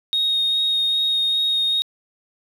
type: tone with vibrato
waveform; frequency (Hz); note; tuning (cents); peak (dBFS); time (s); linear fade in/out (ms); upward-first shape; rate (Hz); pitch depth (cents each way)
sine; 3729; A#7; 0; -16; 0.13-1.82; 0; sine; 2.5; 10
effects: tanh soft clip ceiling -13 dBFS + 8-bit